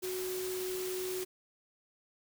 sine tone in noise, 370 Hz, F#4, in tune, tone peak -35 dBFS, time 0.02-1.25 s, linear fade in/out 20 ms, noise white, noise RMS -42 dBFS, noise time 0.02-1.25 s, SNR +4 dB, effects none

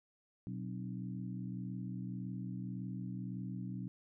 harmonic tone with a mistuned harmonic, 61.74 Hz, B1, in tune, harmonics 2 / 3 / 4 / 5, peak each -43 / -42 / -48 / -52 dBFS, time 0.47-3.88 s, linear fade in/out 0 ms, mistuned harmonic 4, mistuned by +110 cents, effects none

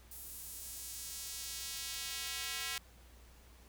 square tone with high-pass filter sweep, 149 Hz, D3, 25 cents sharp, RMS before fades -43 dBFS, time 0.11-2.78 s, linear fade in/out 2 ms, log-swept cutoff 12000 to 2200 Hz, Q 0.84, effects added 60 Hz sine -58 dBFS peak until 3.68 s + pink hiss -63 dBFS RMS until 3.68 s

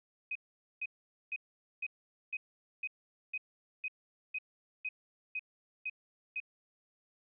sine tone bursts, 2514 Hz, D#7, 17 cents sharp, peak -34 dBFS, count 13, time 0.31-6.402 s, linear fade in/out 5 ms, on 44 ms, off 460 ms, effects none

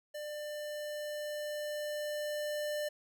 square tone with level ramp, 596 Hz, D5, 25 cents sharp, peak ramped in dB -40 to -34 dBFS, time 0.14-2.89 s, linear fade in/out 10 ms, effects none

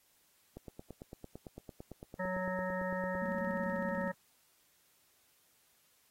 click train, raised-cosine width 2 ms, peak -32 dBFS, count 24, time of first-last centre 0.57-3.151 s, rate 8.91 Hz
harmonic tone, 185 Hz, F#3, in tune, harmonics 1 / 3 / 5 / 7 / 9 / 10, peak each -39 / -37 / -42 / -46 / -49 / -42 dBFS, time 2.19-4.12 s, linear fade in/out 10 ms
sine tone bursts, 221.2 Hz, A3, 9 cents sharp, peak -37 dBFS, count 14, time 3.22-4.077 s, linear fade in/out 0 ms, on 38 ms, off 25 ms
effects white hiss -70 dBFS RMS until 6.1 s + AAC 48 kbps

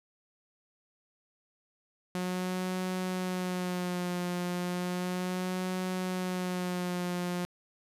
sawtooth tone with vibrato, 181 Hz, F#3, 38 cents flat, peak -27 dBFS, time 2.15-7.45 s, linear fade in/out 0 ms, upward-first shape sine, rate 0.34 Hz, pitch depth 34 cents each way, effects resampled to 32000 Hz

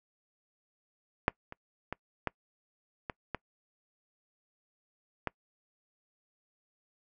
clicks, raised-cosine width 0.5 ms, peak -8 / -28 / -20 / -15 / -20 / -18 / -16 dBFS, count 7, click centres 1.281 / 1.524 / 1.926 / 2.273 / 3.098 / 3.347 / 5.273 s, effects noise-tail reverb RT60 0.1 s tail -25 dB re dry

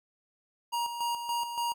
square tone with tremolo, 945 Hz, A#5, 23 cents sharp, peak -29 dBFS, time 0.72-1.74 s, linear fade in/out 20 ms, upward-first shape square, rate 3.5 Hz, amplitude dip 55%, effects none

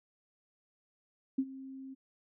sine tone with ADSR envelope, 266.4 Hz, C4, 31 cents sharp, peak -25 dBFS, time 1.38-1.95 s, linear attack 8 ms, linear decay 55 ms, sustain -18 dB, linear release 21 ms, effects none

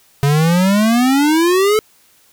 square exponential sweep, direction up, 138.59 to 440 Hz, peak -11 dBFS, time 0.23-1.79 s, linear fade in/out 0 ms, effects white hiss -52 dBFS RMS until 2.32 s

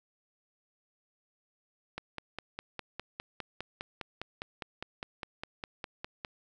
click train, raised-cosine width 0.3 ms, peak -21 dBFS, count 22, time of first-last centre 1.98-6.248 s, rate 4.92 Hz, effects none

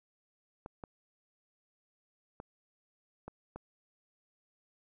clicks, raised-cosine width 1 ms, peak -29 dBFS, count 5, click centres 0.661 / 0.838 / 2.401 / 3.28 / 3.56 s, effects none

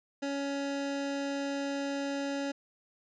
25% pulse tone, 279.5 Hz, C#4, 14 cents sharp, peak -28 dBFS, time 0.22-2.52 s, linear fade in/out 10 ms, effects resampled to 16000 Hz

